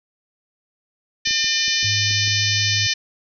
harmonic tone, 602 Hz, D5, 43 cents sharp, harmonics 3 / 4 / 5 / 6 / 7 / 8 / 9 / 10, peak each -26 / -26 / -26 / -26 / -26 / -26 / -26 / -26 dBFS, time 1.25-2.94 s, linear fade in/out 10 ms
clicks, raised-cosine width 3 ms, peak -27 dBFS, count 7, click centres 1.274 / 1.309 / 1.444 / 1.681 / 1.83 / 2.11 / 2.277 s
sine tone, 103.83 Hz, G#2, in tune, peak -24 dBFS, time 1.84-2.87 s, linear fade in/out 5 ms
effects none

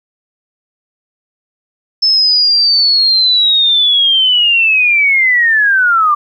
sine linear sweep, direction down, 5274 to 1166 Hz, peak -7 dBFS, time 2.02-6.15 s, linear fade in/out 10 ms, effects 8-bit

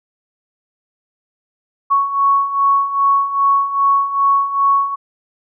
sine beating tone pair, 1108.7 / 1111.2 Hz, C#6 / C#6, 0 / +4 cents, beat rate 2.5 Hz, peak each -18 / -13 dBFS, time 1.9-4.96 s, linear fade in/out 20 ms, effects none

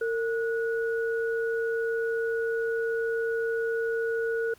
sine tone pair together, 456.8 / 1462 Hz, A#4 / F#6, -35 / -21 cents, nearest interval octave + minor sixth, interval 2014 cents, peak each -26 / -33 dBFS, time 0.01-4.54 s, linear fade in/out 5 ms, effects pink hiss -58 dBFS RMS until 4.58 s

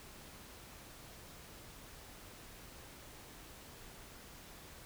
silence, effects pink hiss -54 dBFS RMS until 4.85 s

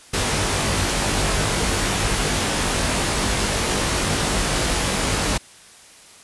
pink noise with comb filter, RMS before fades -21 dBFS, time 0.13-5.38 s, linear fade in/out 10 ms, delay 20 ms, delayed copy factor +0.75, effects white hiss -46 dBFS RMS until 6.23 s + resampled to 24000 Hz

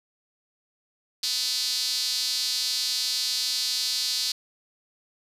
sawtooth tone with high-pass filter, 252.1 Hz, B3, 36 cents sharp, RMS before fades -27 dBFS, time 1.23-4.32 s, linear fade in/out 5 ms, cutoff 4400 Hz, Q 4.5, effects resampled to 32000 Hz

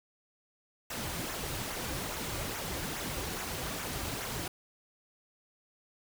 pink noise with flanger, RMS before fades -37 dBFS, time 0.9-4.48 s, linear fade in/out 5 ms, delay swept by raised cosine 0.21 to 4.71 ms, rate 2.4 Hz, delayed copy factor -0.55, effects none

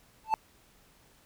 triangle tone with exponential growth, 880 Hz, A5, in tune, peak -17 dBFS, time 0.24-0.34 s, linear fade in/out 0 ms, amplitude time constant 20 ms, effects pink hiss -62 dBFS RMS until 1.25 s

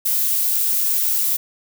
violet noise, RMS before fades -19 dBFS, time 0.05-1.37 s, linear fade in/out 10 ms, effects none

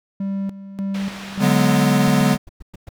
triangle tone with tremolo, 196 Hz, G3, in tune, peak -19 dBFS, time 0.2-1.47 s, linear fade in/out 5 ms, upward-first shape square, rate 1.7 Hz, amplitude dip 75%
white low-pass noise, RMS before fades -36 dBFS, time 0.94-1.83 s, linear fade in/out 5 ms, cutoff 3100 Hz, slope 12 dB/octave
square chord, G# half-diminished seventh, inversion second, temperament equal with one note detuned, 144.89 / 185 / 207.7 / 246.9 Hz, D3 / F#3 / G#3 / B3, -23 / 0 / 0 / 0 cents, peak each -20 dBFS, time 1.39-2.38 s, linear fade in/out 50 ms
brown noise bursts, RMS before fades -35 dBFS, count 7, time 2.07-2.891 s, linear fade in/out 5 ms, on 23 ms, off 110 ms
effects none

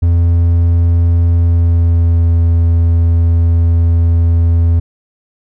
triangle tone with pitch glide, 85.1 to 84.07 Hz, F2 to E2, -44 to +35 cents, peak -5 dBFS, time 0.02-4.8 s, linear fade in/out 10 ms, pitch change -21 cents, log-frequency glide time 1.37-2.29 s, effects none

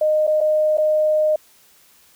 sine tone with dropouts, 615 Hz, D#5, 20 cents flat, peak -14 dBFS, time 0.01-1.36 s, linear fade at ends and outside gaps 5 ms, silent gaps 0.269-0.275 / 0.406-0.411 / 0.773-0.781 s, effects white hiss -53 dBFS RMS until 2.15 s

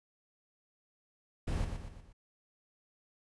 brown noise with echo, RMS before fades -33 dBFS, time 1.47-1.65 s, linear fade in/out 10 ms, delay 120 ms, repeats 4, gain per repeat -6 dB, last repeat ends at 2.13 s, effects resampled to 24000 Hz

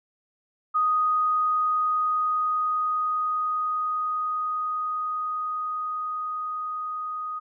sine tone with level ramp, 1245 Hz, D#6, 1 cent sharp, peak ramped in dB -19 to -29 dBFS, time 0.74-7.4 s, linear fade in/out 20 ms, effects none

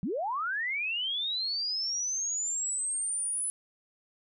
sine linear sweep, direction up, 155.56 to 10120 Hz, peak -29 dBFS, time 0.03-3.5 s, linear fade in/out 0 ms, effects none

